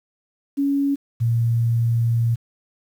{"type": "tone pair in turn", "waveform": "sine", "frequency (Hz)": [280.1, 116.45], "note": ["C#4", "A#2"], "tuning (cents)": [18, -1], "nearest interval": "octave + minor third", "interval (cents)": 1519, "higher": "first", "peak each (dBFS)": [-17, -16], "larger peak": "second", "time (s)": [[0.57, 0.96], [1.2, 2.36]], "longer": "second", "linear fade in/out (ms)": 20, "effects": ["8-bit"]}